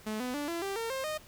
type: tone with pitch steps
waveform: sawtooth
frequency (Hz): 215.5 / 250.4 / 291 / 338.2 / 393 / 456.6 / 530.6 / 616.6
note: A3 / B3 / D4 / E4 / G4 / A#4 / C5 / D#5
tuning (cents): -36 / +24 / -16 / +44 / +4 / -36 / +24 / -16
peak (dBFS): -29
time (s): 0.06-1.18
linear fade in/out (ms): 10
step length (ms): 140
effects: pink hiss -55 dBFS RMS until 1.27 s